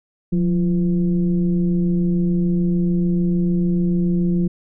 sine tone with frequency modulation, 177.4 Hz, F3, 27 cents sharp, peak -15 dBFS, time 0.32-4.48 s, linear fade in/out 10 ms, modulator 164 Hz, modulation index 0.65, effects none

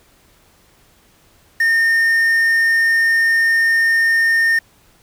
triangle tone with quantisation, 1825 Hz, A#6, 37 cents flat, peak -10 dBFS, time 1.6-4.59 s, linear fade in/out 5 ms, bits 6, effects pink hiss -53 dBFS RMS until 5.02 s

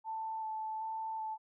sine tone with vibrato, 880 Hz, A5, in tune, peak -36 dBFS, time 0.04-1.38 s, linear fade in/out 50 ms, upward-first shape square, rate 1.3 Hz, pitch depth 11 cents each way, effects none

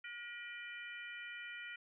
harmonic tone with a mistuned harmonic, 477.7 Hz, A#4, 42 cents sharp, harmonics 3 / 4 / 5 / 6, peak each -50 / -49 / -50 / -55 dBFS, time 0.04-1.76 s, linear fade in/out 5 ms, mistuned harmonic 6, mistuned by +88 cents, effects none

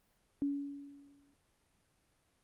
sine tone with exponential decay, 282.7 Hz, C#4, 34 cents sharp, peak -29 dBFS, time 0.42-1.34 s, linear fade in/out 0 ms, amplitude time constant 200 ms, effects pink hiss -74 dBFS RMS until 2.43 s + Opus 32 kbps

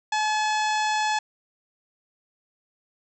harmonic tone, 856 Hz, A5, 48 cents flat, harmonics 1 / 2 / 3 / 4 / 5 / 6 / 7 / 8 / 9, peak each -23 / -29 / -33 / -35 / -37 / -39 / -40 / -41 / -42 dBFS, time 0.12-1.19 s, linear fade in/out 5 ms, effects none

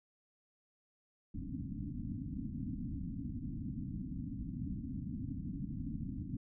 white low-pass noise, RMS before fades -41 dBFS, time 1.34-6.37 s, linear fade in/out 5 ms, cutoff 290 Hz, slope 96 dB/octave, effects none

